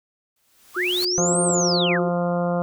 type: noise with exponential growth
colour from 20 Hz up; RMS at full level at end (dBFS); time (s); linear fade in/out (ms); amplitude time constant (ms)
white; -30; 0.36-1.05; 5; 150
type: linear two-way sweep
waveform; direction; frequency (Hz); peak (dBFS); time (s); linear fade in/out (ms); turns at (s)
sine; up then down; 1044 to 8870 to 1044; -21; 0.74-2.01; 50; 1.42
type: tone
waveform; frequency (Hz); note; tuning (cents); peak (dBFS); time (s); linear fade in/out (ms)
sine; 360.7; F#4; -44; -25; 0.76-2.09; 10
type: harmonic tone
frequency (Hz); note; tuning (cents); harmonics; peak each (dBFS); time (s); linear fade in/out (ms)
174.61; F3; 0; 1 / 2 / 3 / 4 / 5 / 6 / 7 / 8; -23 / -33 / -24 / -28 / -37 / -35 / -36 / -38; 1.18-2.62; 0
effects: none